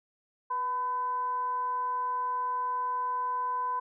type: tone with frequency modulation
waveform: sine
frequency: 1005 Hz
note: B5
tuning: 30 cents sharp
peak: -28 dBFS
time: 0.5-3.8 s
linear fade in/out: 10 ms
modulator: 517 Hz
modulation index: 0.24
effects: none